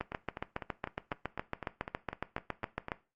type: two click trains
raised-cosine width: 0.5 ms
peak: -23 / -18 dBFS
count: 12 / 22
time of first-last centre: 0.12-2.884 / 0.01-2.919 s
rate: 3.98 / 7.22 Hz
effects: noise-tail reverb RT60 0.3 s tail -17 dB re dry + Opus 32 kbps